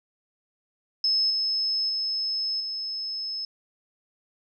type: tone with level steps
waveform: sine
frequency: 5200 Hz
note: E8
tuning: 24 cents flat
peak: -20 / -23 / -25 / -29 dBFS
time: 1.04-3.45 s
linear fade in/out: 2 ms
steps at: 1.3 / 1.89 / 2.6 s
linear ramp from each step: 5 ms
effects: none